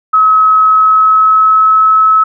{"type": "tone with pitch glide", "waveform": "sine", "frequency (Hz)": [1282, 1293.9], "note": ["E6", "E6"], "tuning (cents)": [-49, -33], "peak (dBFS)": -4, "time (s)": [0.13, 2.24], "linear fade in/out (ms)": 10, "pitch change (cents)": 16, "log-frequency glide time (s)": [0.59, 1.85], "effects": []}